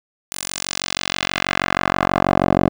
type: tone with band-pass filter sweep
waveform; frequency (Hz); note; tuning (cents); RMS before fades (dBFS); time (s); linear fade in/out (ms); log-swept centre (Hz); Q
10% pulse; 46.25; F#1; 0; -20; 0.32-2.69; 0; 10000 to 460; 1.1
effects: none